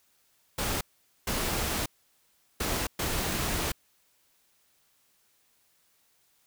pink noise bursts at uneven times, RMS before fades -30 dBFS, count 4, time 0.58-0.81 / 1.27-1.86 / 2.6-2.87 / 2.99-3.72 s, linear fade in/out 5 ms, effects white hiss -68 dBFS RMS until 6.46 s

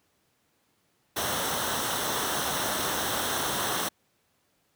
pink noise with comb filter, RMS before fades -29 dBFS, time 1.16-3.89 s, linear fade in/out 10 ms, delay 0.42 ms, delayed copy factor -0.6, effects pink hiss -70 dBFS RMS until 4.75 s + high-pass 100 Hz 12 dB/octave

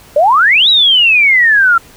sine exponential two-way sweep, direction up then down, 554.4 to 3951 to 1343 Hz, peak -5 dBFS, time 0.16-1.78 s, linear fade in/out 5 ms, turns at 0.69 s, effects pink hiss -40 dBFS RMS until 1.96 s

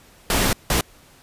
pink noise bursts at uneven times, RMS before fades -19 dBFS, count 2, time 0.3-0.53 / 0.7-0.81 s, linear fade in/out 2 ms, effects pink hiss -51 dBFS RMS until 1.22 s + resampled to 32000 Hz

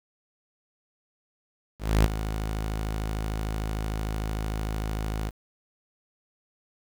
sawtooth tone with ADSR envelope, 53.3 Hz, G#1, 46 cents sharp, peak -12 dBFS, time 1.79-5.31 s, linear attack 260 ms, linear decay 16 ms, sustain -12 dB, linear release 30 ms, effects 8-bit

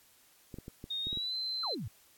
clicks, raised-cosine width 3 ms, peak -30 dBFS, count 7, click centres 0.542 / 0.586 / 0.681 / 0.841 / 1.07 / 1.129 / 1.173 s
sine tone with pitch glide, 3700 to 4082 Hz, A#7 to C8, -14 to -44 cents, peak -33 dBFS, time 0.9-1.75 s, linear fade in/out 10 ms, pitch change +170 cents, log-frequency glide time 1.02-1.35 s
sine exponential sweep, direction down, 1407 to 86.9 Hz, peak -36 dBFS, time 1.63-1.88 s, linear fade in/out 5 ms
effects white hiss -63 dBFS RMS until 2.17 s + AAC 64 kbps

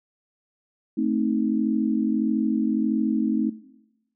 sine chord, A diminished, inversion none, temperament equal with one note detuned, 220 / 261.6 / 314.4 Hz, A3 / C4 / Eb4, 0 / 0 / +18 cents, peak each -25 dBFS, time 0.97-3.5 s, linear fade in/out 10 ms, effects noise-tail reverb RT60 0.9 s tail -17 dB re dry

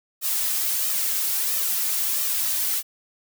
blue noise with flanger, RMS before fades -24 dBFS, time 0.21-2.83 s, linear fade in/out 50 ms, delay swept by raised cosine 1.6 to 3.3 ms, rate 1.5 Hz, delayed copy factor +0.6, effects none

